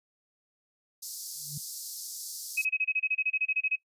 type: high-pass noise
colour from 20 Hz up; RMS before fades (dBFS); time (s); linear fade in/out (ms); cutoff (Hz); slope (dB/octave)
pink; -39; 1.02-2.65; 10; 4600; 48
type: tone with exponential growth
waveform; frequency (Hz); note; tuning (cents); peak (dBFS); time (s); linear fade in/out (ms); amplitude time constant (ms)
sine; 146.83; D3; 0; -33; 1.35-1.58; 5; 50
type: tone bursts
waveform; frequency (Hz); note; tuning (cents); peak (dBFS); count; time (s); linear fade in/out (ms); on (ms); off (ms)
sine; 2545; D#7; +39; -24; 16; 2.57-3.759; 10; 49; 27
effects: noise-tail reverb RT60 0.1 s tail -19 dB re dry + resampled to 32000 Hz